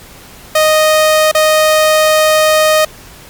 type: tone with dropouts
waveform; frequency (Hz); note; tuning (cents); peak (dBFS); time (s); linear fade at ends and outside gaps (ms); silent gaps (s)
sawtooth; 621; D#5; -3; -3; 0.55-2.85; 5; 1.315-1.348
effects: pink hiss -36 dBFS RMS until 3.29 s + MP3 96 kbps